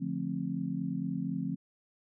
sine chord, D minor seventh, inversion none, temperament just, 146.83 / 176.2 / 220.2 / 264.3 Hz, D3 / F3 / A3 / C4, 0 / +16 / +2 / +18 cents, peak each -39 / -35 / -38 / -36 dBFS, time 0-1.56 s, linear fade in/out 20 ms, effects none

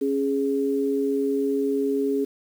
sine tone pair together, 275.1 / 415.3 Hz, C#4 / G#4, -13 / 0 cents, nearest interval perfect fifth, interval 713 cents, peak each -24 / -23 dBFS, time 0.01-2.25 s, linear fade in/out 10 ms, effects 8-bit

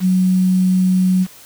sine tone with quantisation, 185 Hz, F#3, in tune, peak -11 dBFS, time 0-1.27 s, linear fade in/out 50 ms, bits 6, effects white hiss -42 dBFS RMS until 1.45 s

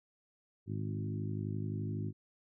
harmonic tone with a mistuned harmonic, 51.9 Hz, G#1, in tune, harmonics 2 / 3 / 4 / 5 / 6 / 7, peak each -37 / -41 / -43 / -45 / -47 / -48 dBFS, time 0.66-2.13 s, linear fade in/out 50 ms, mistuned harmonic 2, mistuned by +20 cents, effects none

